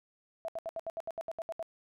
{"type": "tone bursts", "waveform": "sine", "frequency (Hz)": 659.3, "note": "E5", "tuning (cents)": 0, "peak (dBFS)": -34, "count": 12, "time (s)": [0.45, 1.627], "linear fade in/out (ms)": 0, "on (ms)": 33, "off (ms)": 71, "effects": []}